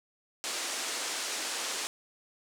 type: band-pass noise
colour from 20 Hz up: white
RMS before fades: -35 dBFS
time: 0.44-1.87 s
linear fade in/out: 0 ms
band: 280 to 8400 Hz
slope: 24 dB/octave
effects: none